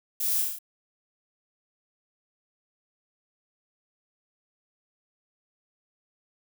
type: noise with echo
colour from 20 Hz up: violet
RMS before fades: -29 dBFS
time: 0.2-0.42 s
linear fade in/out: 5 ms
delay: 28 ms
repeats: 6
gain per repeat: -2 dB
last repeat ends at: 0.588 s
effects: none